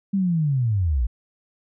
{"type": "linear sweep", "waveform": "sine", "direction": "down", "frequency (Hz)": [201.3, 52], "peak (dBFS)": -18, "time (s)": [0.13, 1.07], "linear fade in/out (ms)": 10, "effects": []}